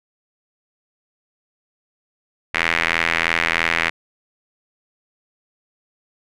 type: tone with band-pass filter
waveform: sawtooth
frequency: 83.1 Hz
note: E2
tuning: 15 cents sharp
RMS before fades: -20 dBFS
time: 2.54-3.9 s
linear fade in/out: 10 ms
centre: 2100 Hz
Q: 2.9
effects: none